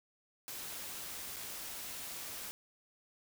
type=noise with dropouts; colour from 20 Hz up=white; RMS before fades=-44 dBFS; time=0.48-2.51 s; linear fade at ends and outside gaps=0 ms; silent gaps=1.361-1.366 s; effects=none